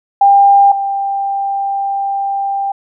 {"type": "tone pair in turn", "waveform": "sine", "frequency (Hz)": [798, 791.6], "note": ["G5", "G5"], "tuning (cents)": [31, 17], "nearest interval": "unison", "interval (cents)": 14, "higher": "first", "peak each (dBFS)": [-4, -14], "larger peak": "first", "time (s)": [[0.21, 0.72], [0.72, 2.72]], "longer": "second", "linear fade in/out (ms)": 5, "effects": []}